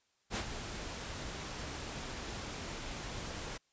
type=noise with ADSR envelope; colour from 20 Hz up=pink; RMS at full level=-34 dBFS; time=0.3-3.58 s; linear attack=60 ms; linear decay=73 ms; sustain=-8 dB; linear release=13 ms; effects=white hiss -75 dBFS RMS until 3.72 s + resampled to 16000 Hz